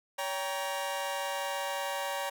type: chord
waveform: sawtooth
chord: G diminished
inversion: second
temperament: just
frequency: 564.5 / 784 / 940.8 Hz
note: Db5 / G5 / Bb5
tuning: +31 / 0 / +16 cents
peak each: -32 / -34 / -33 dBFS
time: 0.18-2.3 s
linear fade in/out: 10 ms
effects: none